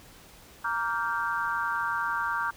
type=chord; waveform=sine; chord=G minor seventh; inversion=first; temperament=equal with one note detuned; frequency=932.3 / 1159.8 / 1396.9 / 1568 Hz; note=Bb5 / D6 / F6 / G6; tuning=0 / -22 / 0 / 0 cents; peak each=-32 dBFS; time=0.64-2.51 s; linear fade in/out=10 ms; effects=pink hiss -52 dBFS RMS until 2.56 s